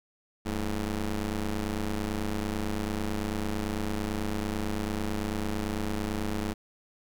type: ring-modulated tone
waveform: 20% pulse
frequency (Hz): 102.5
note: G#2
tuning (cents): -22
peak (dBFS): -21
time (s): 0.45-6.54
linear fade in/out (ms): 20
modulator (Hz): 117
effects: none